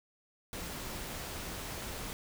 pink noise, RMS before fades -41 dBFS, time 0.53-2.13 s, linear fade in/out 0 ms, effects none

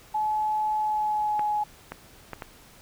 sine tone with pitch glide, 856 to 840.3 Hz, A5 to G#5, -48 to +20 cents, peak -23 dBFS, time 0.14-1.64 s, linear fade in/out 10 ms, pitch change -32 cents, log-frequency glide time 0.78-1.51 s
clicks, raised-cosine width 0.5 ms, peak -19 dBFS, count 4, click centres 1.394 / 1.92 / 2.333 / 2.422 s
effects pink hiss -52 dBFS RMS until 2.81 s

